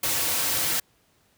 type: noise with comb filter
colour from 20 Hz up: white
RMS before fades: -25 dBFS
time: 0.03-0.8 s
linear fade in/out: 5 ms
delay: 4.9 ms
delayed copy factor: -0.5
effects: pink hiss -64 dBFS RMS until 1.37 s + high-pass 60 Hz 12 dB/octave